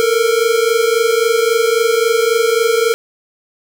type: tone pair together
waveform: square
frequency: 446.4 / 470.1 Hz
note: A4 / A#4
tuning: +25 / +15 cents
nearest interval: minor second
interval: 90 cents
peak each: -15 dBFS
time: 0-2.94 s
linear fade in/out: 0 ms
effects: none